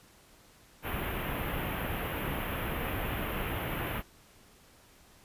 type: band-stop noise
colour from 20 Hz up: pink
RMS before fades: -34 dBFS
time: 0.82-4.03 s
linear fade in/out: 50 ms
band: 3100 to 12000 Hz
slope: 48 dB/octave
effects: pink hiss -59 dBFS RMS until 5.24 s + resampled to 32000 Hz